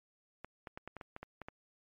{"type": "clicks", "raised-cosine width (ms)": 0.5, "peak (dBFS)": -29, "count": 10, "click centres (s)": [0.446, 0.672, 0.775, 0.876, 0.967, 1.012, 1.164, 1.23, 1.417, 1.485], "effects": ["MP3 48 kbps"]}